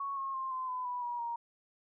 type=tone with pitch steps; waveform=sine; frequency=1108.7 / 1082.8 / 1057.4 / 1032.7 / 1008.5 / 984.9 / 961.8 / 939.3 Hz; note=C#6 / C#6 / C6 / C6 / B5 / B5 / B5 / A#5; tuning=0 / -41 / +18 / -23 / +36 / -5 / -46 / +13 cents; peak=-34 dBFS; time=0-1.36 s; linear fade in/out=5 ms; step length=170 ms; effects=none